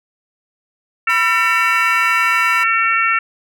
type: harmonic tone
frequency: 451.7 Hz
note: A4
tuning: 45 cents sharp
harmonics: 3 / 4 / 5 / 6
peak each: -16 / -19 / -19 / -20 dBFS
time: 1.07-3.19 s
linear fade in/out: 5 ms
type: tone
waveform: sawtooth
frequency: 987.8 Hz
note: B5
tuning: in tune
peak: -19 dBFS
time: 1.09-2.64 s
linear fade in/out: 10 ms
effects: none